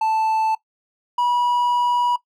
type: tone pair in turn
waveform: triangle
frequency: 880 / 971.4 Hz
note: A5 / B5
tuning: 0 / -29 cents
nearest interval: major second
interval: 171 cents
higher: second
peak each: -15 dBFS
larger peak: neither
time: 0.01-0.55 / 1.18-2.16 s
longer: second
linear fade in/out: 5 ms
effects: noise-tail reverb RT60 0.1 s tail -18 dB re dry